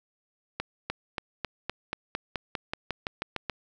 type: accelerating click train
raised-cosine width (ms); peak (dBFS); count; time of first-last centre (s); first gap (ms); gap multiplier
0.3; -14; 15; 0.6-3.497; 300; 0.94
effects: none